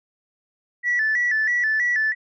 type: tone with vibrato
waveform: sine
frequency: 1844 Hz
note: A#6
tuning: 19 cents flat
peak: -17 dBFS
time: 0.83-2.15 s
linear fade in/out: 50 ms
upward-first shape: square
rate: 3.1 Hz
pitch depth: 91 cents each way
effects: tanh soft clip ceiling -14 dBFS